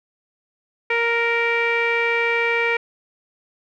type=tone with low-pass filter; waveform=sawtooth; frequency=466.6 Hz; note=A#4; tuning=2 cents sharp; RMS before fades=-20 dBFS; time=0.9-2.77 s; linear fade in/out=5 ms; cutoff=2200 Hz; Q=9.5; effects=none